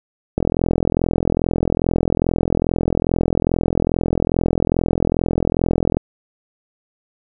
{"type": "click train", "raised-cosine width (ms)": 2, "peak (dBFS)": -3, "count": 238, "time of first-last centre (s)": [0.38, 5.97], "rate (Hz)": 42.4, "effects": []}